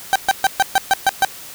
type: tone bursts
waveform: 30% pulse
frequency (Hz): 778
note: G5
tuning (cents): -13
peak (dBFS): -8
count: 8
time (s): 0.13-1.248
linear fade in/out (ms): 0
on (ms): 26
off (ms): 130
effects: white hiss -36 dBFS RMS until 1.54 s